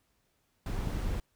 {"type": "noise", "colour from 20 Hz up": "brown", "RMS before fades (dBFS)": -33, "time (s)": [0.66, 1.2], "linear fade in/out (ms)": 2}
{"type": "clicks", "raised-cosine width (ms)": 5, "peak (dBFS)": [-31, -23], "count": 2, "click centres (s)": [0.743, 0.873]}
{"effects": ["pink hiss -74 dBFS RMS until 1.35 s"]}